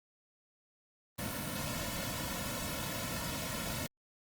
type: noise with comb filter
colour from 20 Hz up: pink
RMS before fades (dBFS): -38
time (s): 1.18-3.87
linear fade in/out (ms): 10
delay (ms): 2.5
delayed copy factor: -0.95
effects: Opus 32 kbps